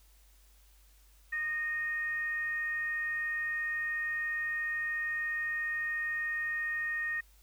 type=tone with frequency modulation; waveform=sine; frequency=1853 Hz; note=A#6; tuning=11 cents flat; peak=-31 dBFS; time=1.32-7.21 s; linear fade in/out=10 ms; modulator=629 Hz; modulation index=0.27; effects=added 50 Hz sine -59 dBFS peak until 7.42 s + white hiss -66 dBFS RMS until 7.42 s